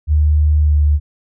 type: tone with pitch glide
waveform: sine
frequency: 75.5 to 74.03 Hz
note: D2 to D2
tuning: +48 to +14 cents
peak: -9 dBFS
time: 0.07-1 s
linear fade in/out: 50 ms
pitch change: -34 cents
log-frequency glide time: 0.61-0.79 s
effects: none